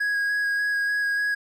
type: tone with vibrato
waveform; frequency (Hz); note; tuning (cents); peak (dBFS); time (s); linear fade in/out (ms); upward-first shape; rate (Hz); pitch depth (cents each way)
triangle; 1653; G#6; -9; -20; 0-1.35; 10; square; 3.4; 10
effects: none